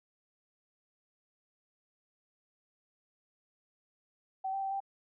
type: tone with pitch steps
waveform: sine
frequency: 765 / 781 / 776 / 786 Hz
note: G5 / G5 / G5 / G5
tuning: -42 / -7 / -18 / +4 cents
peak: -32 dBFS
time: 4.44-4.804 s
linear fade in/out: 10 ms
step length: 91 ms
effects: none